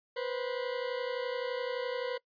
40% pulse tone pair together, 488.3 / 520 Hz, B4 / C5, -20 / -11 cents, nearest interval minor second, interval 109 cents, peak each -34 / -36 dBFS, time 0.16-2.18 s, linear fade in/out 10 ms, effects noise-tail reverb RT60 0.1 s tail -22 dB re dry + resampled to 11025 Hz

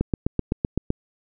click train, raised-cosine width 3 ms, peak -8 dBFS, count 8, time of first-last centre 0.01-0.904 s, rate 7.83 Hz, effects none

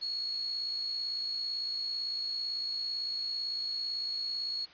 sine tone with amplitude modulation, 4335 Hz, C#8, 39 cents flat, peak -30 dBFS, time 0.01-4.66 s, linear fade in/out 20 ms, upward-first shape sine, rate 57.9 Hz, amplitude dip 40%, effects white hiss -55 dBFS RMS until 4.73 s + resampled to 11025 Hz

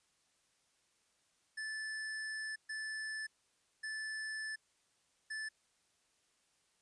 square tone bursts at uneven times, 1748 Hz, A6, 12 cents flat, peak -40 dBFS, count 4, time 1.57-2.56 / 2.69-3.27 / 3.83-4.56 / 5.3-5.49 s, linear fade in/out 10 ms, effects white hiss -75 dBFS RMS until 6.81 s + resampled to 22050 Hz

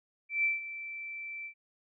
sine tone with ADSR envelope, 2333 Hz, D7, 12 cents flat, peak -24 dBFS, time 0.29-1.54 s, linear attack 150 ms, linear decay 160 ms, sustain -14 dB, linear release 85 ms, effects none

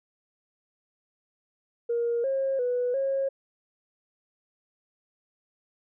sine tone with pitch steps, 470.9 / 539 / 492.5 / 543 Hz, A#4 / C#5 / B4 / C#5, +18 / -49 / -5 / -36 cents, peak -23 dBFS, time 1.89-3.29 s, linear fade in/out 10 ms, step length 350 ms, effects tanh soft clip ceiling -19 dBFS

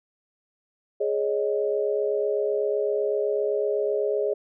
sine chord, Ab suspended fourth, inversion none, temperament equal with one note detuned, 417.2 / 554.4 / 622.3 Hz, Ab4 / Db5 / Eb5, +8 / 0 / 0 cents, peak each -24 / -28 / -29 dBFS, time 1-4.34 s, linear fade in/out 10 ms, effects none

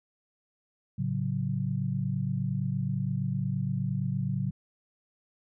sine chord, F# minor, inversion first, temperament equal, 110 / 138.59 / 185 Hz, A2 / C#3 / F#3, 0 / 0 / 0 cents, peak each -33 / -30 / -32 dBFS, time 0.98-4.51 s, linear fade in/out 10 ms, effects none

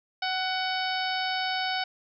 harmonic tone with a mistuned harmonic, 750 Hz, F#5, 23 cents sharp, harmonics 1 / 2 / 3 / 4 / 5 / 6 / 7, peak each -30 / -33 / -35 / -36 / -37 / -38 / -38 dBFS, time 0.22-1.84 s, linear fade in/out 5 ms, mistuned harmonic 2, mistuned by -19 cents, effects none

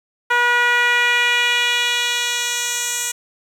10% pulse tone with band-pass filter sweep, 483.2 Hz, B4, 38 cents flat, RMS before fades -18 dBFS, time 0.3-3.12 s, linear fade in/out 10 ms, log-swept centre 1300 to 7800 Hz, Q 1.4, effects 7-bit

